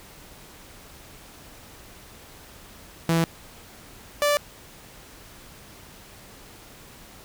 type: tone pair in turn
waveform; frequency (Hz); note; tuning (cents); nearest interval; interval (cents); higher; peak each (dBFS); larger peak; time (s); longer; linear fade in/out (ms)
sawtooth; 165.5 / 584.5; E3 / D5; +7 / -8; octave + minor seventh; 2185; second; -15; neither; 3.09-3.24 / 4.22-4.37; neither; 0
effects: pink hiss -47 dBFS RMS until 7.24 s